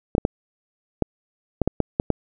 clicks, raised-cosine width 2 ms, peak -5 dBFS, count 9, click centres 0.151 / 0.181 / 0.251 / 1.023 / 1.617 / 1.676 / 1.803 / 1.999 / 2.103 s, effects none

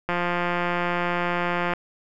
click train, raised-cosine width 0.5 ms, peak -10 dBFS, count 289, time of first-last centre 0.09-1.736 s, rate 175 Hz, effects none

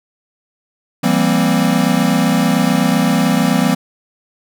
square chord, C dominant seventh, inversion first, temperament equal with one note detuned, 168.67 / 196 / 233.1 / 261.6 Hz, E3 / G3 / Bb3 / C4, +40 / 0 / 0 / 0 cents, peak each -18 dBFS, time 1.03-3.75 s, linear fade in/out 10 ms, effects none

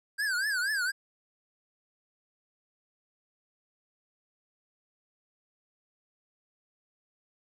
square tone with vibrato, 1580 Hz, G6, 13 cents sharp, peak -28 dBFS, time 0.18-0.92 s, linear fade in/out 20 ms, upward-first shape triangle, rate 4.2 Hz, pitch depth 200 cents each way, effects low-pass 12000 Hz 12 dB/octave

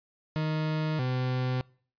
40% pulse tone pair in turn, 155.56 / 127.54 Hz, D#3 / C3, 0 / -44 cents, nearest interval minor third, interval 344 cents, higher first, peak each -26 dBFS, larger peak neither, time 0.36-0.99 / 0.99-1.61 s, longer first, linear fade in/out 0 ms, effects noise-tail reverb RT60 0.5 s tail -25 dB re dry + resampled to 11025 Hz

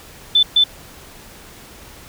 sine tone bursts at uneven times, 3520 Hz, A7, in tune, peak -9 dBFS, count 2, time 0.35-0.43 / 0.56-0.64 s, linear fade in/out 5 ms, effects pink hiss -41 dBFS RMS until 2.08 s

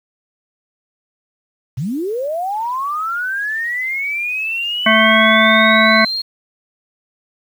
sine linear sweep, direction up, 110.6 to 4266 Hz, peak -18 dBFS, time 1.77-6.22 s, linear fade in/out 10 ms
harmonic tone, 220 Hz, A3, in tune, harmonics 1 / 3 / 5 / 7 / 9 / 10, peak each -16 / -16 / -16 / -16 / -16 / -16 dBFS, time 4.86-6.05 s, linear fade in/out 5 ms
effects 7-bit

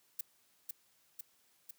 violet noise with echo, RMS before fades -37 dBFS, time 0.19-0.21 s, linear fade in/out 5 ms, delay 500 ms, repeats 3, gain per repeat -3 dB, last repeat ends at 1.71 s, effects white hiss -71 dBFS RMS until 1.78 s + high-pass 80 Hz 12 dB/octave

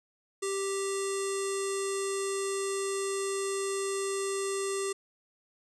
square tone with low-pass filter, 392 Hz, G4, in tune, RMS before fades -32 dBFS, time 0.42-4.93 s, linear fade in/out 10 ms, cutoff 8200 Hz, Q 5.7, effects none

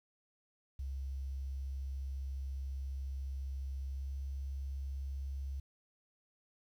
sine tone with pitch glide, 67.2 to 68.02 Hz, C2 to C#2, +47 to -32 cents, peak -37 dBFS, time 0.79-5.6 s, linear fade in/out 5 ms, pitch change +21 cents, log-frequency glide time 3.9-4.13 s, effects 11-bit

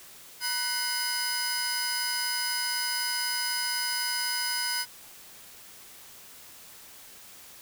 sawtooth tone cluster, 965 / 1498 / 2109 / 4992 Hz, B5 / F#6 / C7 / D#8, -40 / +21 / +13 / +5 cents, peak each -34 / -30 / -34 / -27 dBFS, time 0.4-4.86 s, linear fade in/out 50 ms, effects white hiss -49 dBFS RMS until 7.61 s

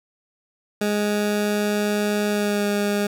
20% pulse tone with pitch glide, 207.7 to 204.7 Hz, G#3 to G#3, 0 to -25 cents, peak -15 dBFS, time 0.81-3.07 s, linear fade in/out 5 ms, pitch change -25 cents, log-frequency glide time 2.29-2.66 s, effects none

